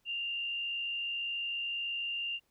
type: tone with frequency modulation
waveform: sine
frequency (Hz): 2794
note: F7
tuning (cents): 0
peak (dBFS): -33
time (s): 0.05-2.4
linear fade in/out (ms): 50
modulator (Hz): 61.8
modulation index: 0.72
effects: pink hiss -75 dBFS RMS until 2.5 s